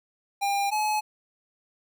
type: tone pair in turn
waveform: square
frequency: 801 / 851.8 Hz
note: G5 / G#5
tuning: +37 / +44 cents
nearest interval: minor second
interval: 107 cents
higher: second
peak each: -24 dBFS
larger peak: neither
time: 0.41-0.71 / 0.71-1.01 s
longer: neither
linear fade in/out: 20 ms
effects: none